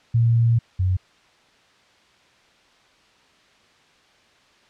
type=tone pair in turn; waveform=sine; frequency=116.3 / 92.31 Hz; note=A#2 / F#2; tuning=-4 / -4 cents; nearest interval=major third; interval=400 cents; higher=first; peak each=-14 / -17 dBFS; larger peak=first; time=0.14-0.59 / 0.79-0.97 s; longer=first; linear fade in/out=10 ms; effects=white hiss -56 dBFS RMS until 4.69 s + low-pass 4000 Hz 12 dB/octave